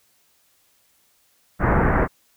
pink low-pass noise, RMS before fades -18 dBFS, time 1.59-2.08 s, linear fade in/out 50 ms, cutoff 1900 Hz, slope 48 dB/octave, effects white hiss -62 dBFS RMS until 2.36 s

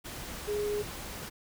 sine tone in noise, 415.3 Hz, G#4, in tune, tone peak -29 dBFS, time 0.47-0.83 s, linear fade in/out 20 ms, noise pink, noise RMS -41 dBFS, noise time 0.04-1.3 s, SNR +9 dB, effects none

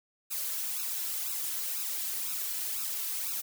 blue noise with flanger, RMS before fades -34 dBFS, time 0.3-3.42 s, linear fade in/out 20 ms, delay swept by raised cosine 0.76 to 3.06 ms, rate 2 Hz, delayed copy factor +0.95, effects none

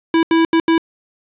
square tone bursts at uneven times, 328.4 Hz, E4, 6 cents flat, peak -11 dBFS, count 4, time 0.14-0.23 / 0.31-0.45 / 0.53-0.6 / 0.68-0.78 s, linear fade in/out 2 ms, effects resampled to 8000 Hz + 8-bit

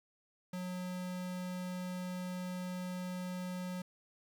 square tone, 181.7 Hz, F#3, 31 cents flat, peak -39 dBFS, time 0.53-3.82 s, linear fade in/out 5 ms, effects 11-bit

